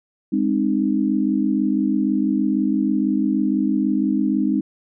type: tone cluster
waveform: sine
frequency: 204.7 / 262.5 / 308.7 Hz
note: G#3 / C4 / D#4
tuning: -25 / +6 / -14 cents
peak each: -21 dBFS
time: 0.32-4.61 s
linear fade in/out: 10 ms
effects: none